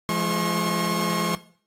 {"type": "tone cluster", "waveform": "sawtooth", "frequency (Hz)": [171.4, 209.8, 1081], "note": ["F3", "G#3", "C#6"], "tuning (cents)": [-32, 18, -44], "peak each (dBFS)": -23, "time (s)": [0.09, 1.35], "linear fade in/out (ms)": 0, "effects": ["noise-tail reverb RT60 0.5 s tail -17 dB re dry", "AAC 48 kbps"]}